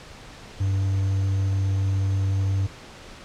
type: tone with quantisation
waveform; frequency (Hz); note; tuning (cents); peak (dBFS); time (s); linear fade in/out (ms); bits
triangle; 97; G2; -18; -18; 0.6-2.67; 10; 8
effects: pink hiss -43 dBFS RMS until 3.24 s + low-pass 6000 Hz 12 dB/octave